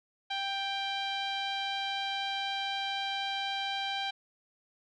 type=tone with low-pass filter; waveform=sawtooth; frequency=787 Hz; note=G5; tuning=7 cents sharp; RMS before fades=-34 dBFS; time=0.3-4.11 s; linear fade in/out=10 ms; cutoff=3600 Hz; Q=4.8; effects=none